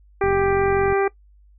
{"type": "harmonic tone", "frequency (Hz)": 393.9, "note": "G4", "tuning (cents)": 8, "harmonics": [1, 2, 3, 4, 5, 6], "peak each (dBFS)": [-18, -24, -28, -30, -32, -34], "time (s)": [0.21, 1.08], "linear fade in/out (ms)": 5}
{"type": "click train", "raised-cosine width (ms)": 5, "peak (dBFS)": -18, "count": 32, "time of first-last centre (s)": [0.24, 0.924], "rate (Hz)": 45.3}
{"effects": ["noise-tail reverb RT60 0.1 s tail -20 dB re dry", "added 50 Hz sine -49 dBFS peak until 1.58 s"]}